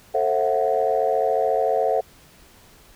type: chord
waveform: sine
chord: F# half-diminished seventh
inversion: first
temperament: just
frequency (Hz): 444 / 532.8 / 666 / 740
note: A4 / C5 / E5 / F#5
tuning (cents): +16 / +31 / +18 / 0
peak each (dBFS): -23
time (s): 0.14-2.01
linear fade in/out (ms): 10
effects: tanh soft clip ceiling -9 dBFS + pink hiss -51 dBFS RMS until 2.95 s

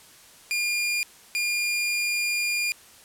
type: tone bursts at uneven times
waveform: sawtooth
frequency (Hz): 2414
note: D7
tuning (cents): +47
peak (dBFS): -20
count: 2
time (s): 0.51-1.03 / 1.35-2.72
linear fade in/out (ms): 0
effects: white hiss -51 dBFS RMS until 3.04 s + low-pass 12000 Hz 12 dB/octave

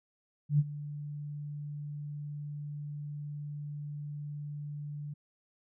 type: tone with ADSR envelope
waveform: sine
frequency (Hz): 146.83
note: D3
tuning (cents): 0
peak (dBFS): -20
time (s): 0.49-5.14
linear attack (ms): 100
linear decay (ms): 40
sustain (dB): -17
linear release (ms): 10
effects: none

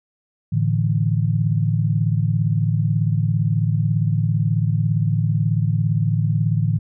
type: chord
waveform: sine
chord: A suspended fourth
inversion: none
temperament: equal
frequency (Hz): 110 / 146.83 / 164.81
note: A2 / D3 / E3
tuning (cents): 0 / 0 / 0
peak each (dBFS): -19 / -21 / -22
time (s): 0.52-6.79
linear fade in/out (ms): 10
effects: none

